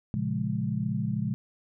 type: chord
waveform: sine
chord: Bb minor seventh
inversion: none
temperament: equal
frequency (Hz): 116.54 / 138.59 / 174.61 / 207.7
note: Bb2 / Db3 / F3 / Ab3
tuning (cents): 0 / 0 / 0 / 0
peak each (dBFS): -32 / -32 / -33 / -31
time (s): 0.14-1.34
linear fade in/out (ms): 0
effects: none